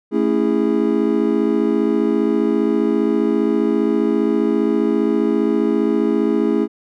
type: chord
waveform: triangle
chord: A major seventh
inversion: none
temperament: just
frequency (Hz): 220 / 275 / 330 / 412.5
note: A3 / C#4 / E4 / G#4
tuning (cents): 0 / -14 / +2 / -12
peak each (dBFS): -18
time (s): 0.11-6.68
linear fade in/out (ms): 50
effects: none